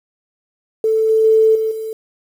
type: tone with level steps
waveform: sine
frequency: 440.9 Hz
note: A4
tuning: 4 cents sharp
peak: -12 / -10 / -8 / -15 / -22 dBFS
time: 0.84-1.93 s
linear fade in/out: 2 ms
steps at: 1.09 / 1.24 / 1.55 / 1.71 s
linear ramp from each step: 5 ms
effects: 7-bit